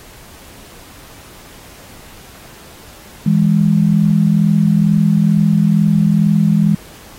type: tone pair together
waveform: sine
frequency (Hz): 162.47 / 204.7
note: E3 / G#3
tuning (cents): -25 / -25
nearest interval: major third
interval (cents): 400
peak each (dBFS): -12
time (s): 3.26-6.75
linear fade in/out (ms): 5
effects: pink hiss -40 dBFS RMS until 7.18 s + AAC 48 kbps